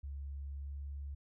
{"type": "tone with pitch glide", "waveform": "sine", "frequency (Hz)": [69.9, 70.47], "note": ["C#2", "C#2"], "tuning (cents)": [15, 29], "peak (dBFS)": -40, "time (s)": [0.03, 1.15], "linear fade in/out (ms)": 10, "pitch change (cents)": 14, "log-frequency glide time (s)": [0.6, 0.72], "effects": []}